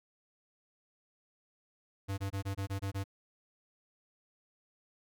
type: tone bursts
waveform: square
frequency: 98 Hz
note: G2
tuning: in tune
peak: -34 dBFS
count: 8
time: 2.08-3.041 s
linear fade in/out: 20 ms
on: 100 ms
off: 23 ms
effects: none